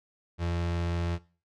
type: tone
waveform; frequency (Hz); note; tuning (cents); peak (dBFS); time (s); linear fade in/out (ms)
35% pulse; 85.6; F2; -34; -26; 0.38-1.19; 50
effects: noise-tail reverb RT60 0.4 s tail -19 dB re dry + low-pass 5000 Hz 12 dB/octave